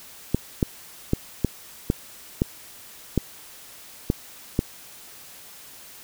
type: clicks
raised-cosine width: 3 ms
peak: -6 dBFS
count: 9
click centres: 0.346 / 0.628 / 1.134 / 1.447 / 1.901 / 2.419 / 3.177 / 4.101 / 4.591 s
effects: white hiss -45 dBFS RMS until 6.03 s